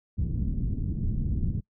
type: low-pass noise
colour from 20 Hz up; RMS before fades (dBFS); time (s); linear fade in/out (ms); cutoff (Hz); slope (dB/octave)
pink; -28; 0.17-1.61; 20; 230; 24
effects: noise-tail reverb RT60 0.1 s tail -23 dB re dry